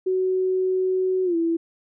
sine tone with pitch glide, 373.1 to 332.4 Hz, F#4 to E4, +14 to +15 cents, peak -19 dBFS, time 0.06-1.57 s, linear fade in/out 10 ms, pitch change -199 cents, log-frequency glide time 1.24-1.36 s, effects none

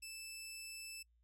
15% pulse tone, 2637 Hz, E7, in tune, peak -40 dBFS, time 0.02-1.03 s, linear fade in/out 10 ms, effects noise-tail reverb RT60 0.1 s tail -26 dB re dry + added 58 Hz sine -70 dBFS peak until 1.23 s

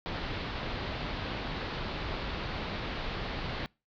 pink low-pass noise, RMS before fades -36 dBFS, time 0.06-3.66 s, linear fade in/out 0 ms, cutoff 4500 Hz, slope 48 dB/octave, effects noise-tail reverb RT60 0.3 s tail -26 dB re dry

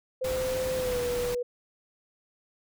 sine tone with pitch glide, 515 to 488.1 Hz, C5 to B4, -28 to -20 cents, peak -27 dBFS, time 0.21-1.43 s, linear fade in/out 10 ms, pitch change -92 cents, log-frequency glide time 0.76-1.01 s
pink noise, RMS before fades -36 dBFS, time 0.24-1.35 s, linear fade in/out 5 ms
effects none

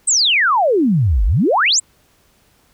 sine exponential two-way sweep, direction down then up, 8630 to 44.01 to 8350 Hz, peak -11 dBFS, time 0.07-1.8 s, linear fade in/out 10 ms, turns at 1.25 s, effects pink hiss -56 dBFS RMS until 2.73 s

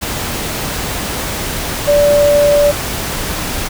sine tone in noise, 581 Hz, D5, 19 cents flat, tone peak -7 dBFS, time 1.87-2.72 s, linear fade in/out 20 ms, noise pink, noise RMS -20 dBFS, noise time 0.01-3.69 s, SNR +10 dB, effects none

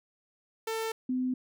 sawtooth / sine tone pair in turn, 446.8 / 254.6 Hz, A4 / C4, +27 / -47 cents, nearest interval minor seventh, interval 974 cents, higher first, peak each -27 dBFS, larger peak neither, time 0.67-0.92 / 1.09-1.34 s, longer neither, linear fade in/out 5 ms, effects none

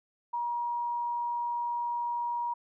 sine tone, 953 Hz, A#5, 38 cents sharp, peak -29 dBFS, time 0.33-2.54 s, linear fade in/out 10 ms, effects none

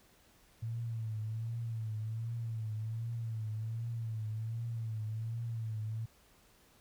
sine tone with vibrato, 112.4 Hz, A2, 37 cents sharp, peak -35 dBFS, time 0.62-6.06 s, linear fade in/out 10 ms, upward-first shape triangle, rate 1.3 Hz, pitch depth 78 cents each way, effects pink hiss -65 dBFS RMS until 6.8 s

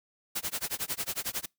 white noise with tremolo, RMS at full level -31 dBFS, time 0.35-1.46 s, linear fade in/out 10 ms, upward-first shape sine, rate 11 Hz, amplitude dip 100%, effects noise-tail reverb RT60 0.2 s tail -26 dB re dry

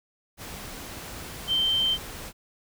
sine tone in noise, 3120 Hz, G7, 9 cents flat, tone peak -21 dBFS, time 1.47-1.98 s, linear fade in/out 50 ms, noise pink, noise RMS -39 dBFS, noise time 0.37-2.33 s, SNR +15 dB, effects none

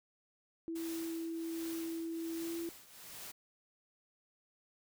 sine tone with pitch glide, 329.6 to 335.9 Hz, E4 to E4, 0 to +33 cents, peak -37 dBFS, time 0.68-2.69 s, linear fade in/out 0 ms, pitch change +33 cents, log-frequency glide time 2.36-2.55 s
white noise with tremolo, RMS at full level -47 dBFS, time 0.75-3.32 s, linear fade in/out 10 ms, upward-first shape triangle, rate 1.3 Hz, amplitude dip 80%
effects none

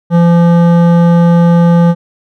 sine tone with hard clipping, 171 Hz, F3, 36 cents flat, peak -6 dBFS, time 0.1-1.95 s, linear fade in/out 50 ms, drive 13 dB, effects none

